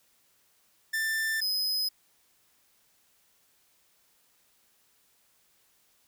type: tone pair in turn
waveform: 45% pulse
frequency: 1778 / 5049 Hz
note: A6 / D#8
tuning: +18 / +25 cents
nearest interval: octave + tritone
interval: 1807 cents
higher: second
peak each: -27 dBFS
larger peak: neither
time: 0.93-1.41 / 1.41-1.89 s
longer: neither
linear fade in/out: 10 ms
effects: white hiss -67 dBFS RMS until 6.07 s